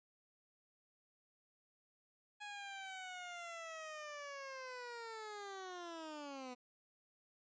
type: linear sweep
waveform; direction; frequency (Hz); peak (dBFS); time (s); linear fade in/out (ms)
15% pulse; down; 835 to 245.3; -40; 2.4-6.55; 20
effects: resampled to 16000 Hz